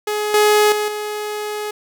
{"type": "tone with level steps", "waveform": "sawtooth", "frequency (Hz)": 420.8, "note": "G#4", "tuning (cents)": 23, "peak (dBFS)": [-15, -7, -14, -19], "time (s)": [0.07, 1.71], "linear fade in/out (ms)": 5, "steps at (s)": [0.34, 0.72, 0.88], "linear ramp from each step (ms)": 2, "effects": ["8-bit"]}